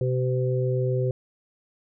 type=harmonic tone; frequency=127.4 Hz; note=C3; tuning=46 cents flat; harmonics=1 / 3 / 4; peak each=-23 / -28 / -29 dBFS; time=0.01-1.11 s; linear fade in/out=2 ms; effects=none